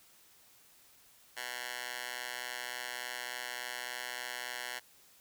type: tone with high-pass filter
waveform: 10% pulse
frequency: 123.47 Hz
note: B2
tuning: in tune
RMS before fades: -41 dBFS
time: 1.36-4.8 s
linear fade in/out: 20 ms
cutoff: 1400 Hz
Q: 1.1
effects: white hiss -62 dBFS RMS until 5.2 s